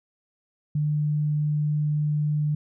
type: tone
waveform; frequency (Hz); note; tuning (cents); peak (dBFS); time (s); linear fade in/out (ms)
sine; 149.7; D3; +33; -21; 0.75-2.55; 5
effects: none